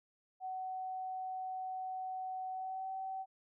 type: tone with pitch glide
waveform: sine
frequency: 750 to 764 Hz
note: F#5 to G5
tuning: +23 to -45 cents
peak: -38 dBFS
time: 0.4-3.26 s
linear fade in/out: 50 ms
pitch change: +32 cents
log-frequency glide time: 2.51-2.9 s
effects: none